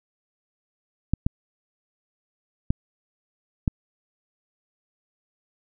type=clicks; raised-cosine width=5 ms; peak=-8 dBFS; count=4; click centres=1.136 / 1.265 / 2.705 / 3.678 s; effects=none